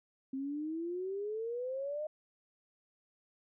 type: exponential sweep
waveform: sine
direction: up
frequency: 263 to 620 Hz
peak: -35 dBFS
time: 0.33-2.07 s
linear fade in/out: 5 ms
effects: none